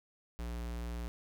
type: tone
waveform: square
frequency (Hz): 58.8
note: A#1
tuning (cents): +16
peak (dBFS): -38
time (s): 0.39-1.08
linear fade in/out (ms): 0
effects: none